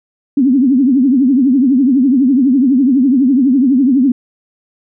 sine tone with vibrato, 263.1 Hz, C4, 10 cents sharp, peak -7 dBFS, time 0.37-4.12 s, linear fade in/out 5 ms, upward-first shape triangle, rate 12 Hz, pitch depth 200 cents each way, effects none

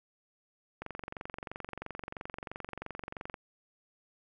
click train, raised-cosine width 0.5 ms, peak -24 dBFS, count 59, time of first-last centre 0.82-3.342 s, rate 23 Hz, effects none

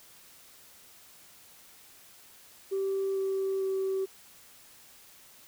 sine tone with pitch steps, 388.5 / 386 / 383.6 Hz, G4 / G4 / G4, -16 / -27 / -37 cents, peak -26 dBFS, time 2.71-4.06 s, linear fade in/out 20 ms, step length 450 ms, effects tanh soft clip ceiling -24 dBFS + white hiss -55 dBFS RMS until 5.47 s

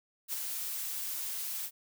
blue noise with ADSR envelope, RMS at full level -33 dBFS, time 0.28-1.71 s, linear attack 53 ms, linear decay 12 ms, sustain -4 dB, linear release 63 ms, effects none

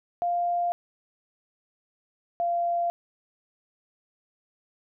sine tone pair in turn, 698.5 / 690.5 Hz, F5 / F5, 0 / -20 cents, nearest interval unison, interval 20 cents, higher first, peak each -23 dBFS, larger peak neither, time 0.22-0.72 / 2.4-2.9 s, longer neither, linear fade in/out 0 ms, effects none

